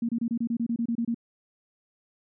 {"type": "tone bursts", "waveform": "sine", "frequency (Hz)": 233.1, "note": "A#3", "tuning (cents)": 0, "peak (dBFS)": -24, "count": 12, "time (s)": [0.02, 1.145], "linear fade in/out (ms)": 5, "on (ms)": 69, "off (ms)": 27, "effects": []}